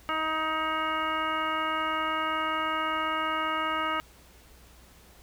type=harmonic tone; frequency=315.1 Hz; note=D#4; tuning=22 cents sharp; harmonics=1 / 2 / 3 / 4 / 5 / 6 / 7 / 9; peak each=-38 / -37 / -35 / -29 / -37 / -41 / -37 / -38 dBFS; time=0.09-4 s; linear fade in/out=0 ms; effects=added 60 Hz sine -56 dBFS peak until 5.22 s + pink hiss -56 dBFS RMS until 5.22 s